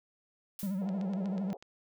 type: noise with exponential decay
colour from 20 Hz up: blue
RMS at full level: -40 dBFS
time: 0.59-0.88 s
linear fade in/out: 1 ms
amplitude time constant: 62 ms
type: tone with vibrato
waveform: triangle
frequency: 192.7 Hz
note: G3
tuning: 29 cents flat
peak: -29 dBFS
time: 0.63-1.53 s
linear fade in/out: 0 ms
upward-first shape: sine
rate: 13 Hz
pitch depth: 100 cents each way
type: band-pass noise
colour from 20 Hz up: white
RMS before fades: -47 dBFS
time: 0.81-1.57 s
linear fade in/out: 5 ms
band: 340 to 780 Hz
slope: 48 dB/octave
type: click train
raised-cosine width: 0.2 ms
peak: -33 dBFS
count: 7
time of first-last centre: 0.89-1.625 s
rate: 8.16 Hz
effects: none